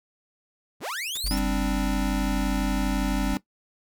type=linear sweep; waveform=sawtooth; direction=up; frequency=51.2 to 5640 Hz; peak=-26 dBFS; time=0.8-1.38 s; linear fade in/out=50 ms
type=noise bursts; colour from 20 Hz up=white; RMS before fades=-36 dBFS; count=3; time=1.15-1.393 s; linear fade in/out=5 ms; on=25 ms; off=84 ms
type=tone; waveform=triangle; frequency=46.87 Hz; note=F#1; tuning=23 cents sharp; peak=-24 dBFS; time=1.24-3.34 s; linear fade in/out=0 ms
type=chord; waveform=square; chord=G suspended fourth; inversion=none; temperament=equal; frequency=196 / 261.6 / 293.7 Hz; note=G3 / C4 / D4; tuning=0 / 0 / 0 cents; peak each=-30 dBFS; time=1.31-3.37 s; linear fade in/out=0 ms
effects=noise-tail reverb RT60 0.1 s tail -17 dB re dry